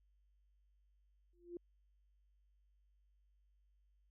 sine tone with exponential growth, 347.7 Hz, F4, 8 cents flat, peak -40 dBFS, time 1.33-1.57 s, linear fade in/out 2 ms, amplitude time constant 52 ms, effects added 50 Hz sine -70 dBFS peak until 4.1 s

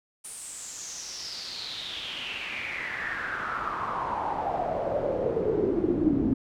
brown noise with band-pass filter sweep, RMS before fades -30 dBFS, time 0.24-6.34 s, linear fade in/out 10 ms, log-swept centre 9400 to 260 Hz, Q 6.4, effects none

